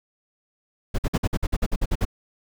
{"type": "noise bursts", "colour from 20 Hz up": "brown", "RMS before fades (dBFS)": -21, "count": 12, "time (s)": [0.94, 2.052], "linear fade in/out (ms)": 10, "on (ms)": 45, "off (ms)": 52, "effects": []}